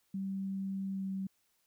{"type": "tone with pitch glide", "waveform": "sine", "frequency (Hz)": [193.6, 192.15], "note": ["G3", "G3"], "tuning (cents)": [-21, -34], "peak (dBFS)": -34, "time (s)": [0.14, 1.27], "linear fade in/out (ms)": 5, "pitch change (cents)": -13, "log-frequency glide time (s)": [0.92, 1.07], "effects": ["white hiss -75 dBFS RMS until 1.66 s"]}